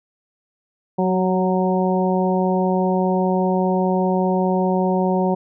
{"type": "harmonic tone with a mistuned harmonic", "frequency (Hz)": 185, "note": "F#3", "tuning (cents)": 0, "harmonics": [1, 2, 3, 4, 5], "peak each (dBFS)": [-19, -22, -24, -25, -26], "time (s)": [0.98, 5.35], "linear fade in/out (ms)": 10, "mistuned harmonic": 2, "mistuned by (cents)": 16, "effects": []}